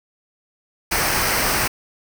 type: noise with comb filter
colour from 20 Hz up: pink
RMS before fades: -20 dBFS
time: 0.91-1.68 s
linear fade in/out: 10 ms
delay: 0.28 ms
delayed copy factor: -0.55
effects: none